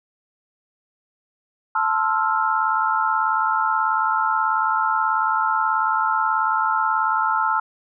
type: chord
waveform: sine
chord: F major seventh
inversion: first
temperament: equal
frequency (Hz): 880 / 1046.5 / 1318.5 / 1396.9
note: A5 / C6 / E6 / F6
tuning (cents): 0 / 0 / 0 / 0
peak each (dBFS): -22 / -26 / -22 / -24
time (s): 1.75-7.6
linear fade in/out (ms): 5
effects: none